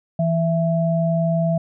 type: tone pair together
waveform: sine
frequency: 164.81 / 662.9 Hz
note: E3 / E5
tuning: 0 / +10 cents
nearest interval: 2 octaves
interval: 2410 cents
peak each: -18 / -21 dBFS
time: 0.19-1.58 s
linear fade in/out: 5 ms
effects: none